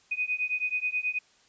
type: beating tone pair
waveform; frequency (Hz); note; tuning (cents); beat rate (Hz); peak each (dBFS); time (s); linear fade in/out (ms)
sine; 2489 / 2498.3; D#7 / D#7; 0 / +6; 9.3; -30; 0.11-1.19; 10
effects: white hiss -62 dBFS RMS until 1.48 s + resampled to 16000 Hz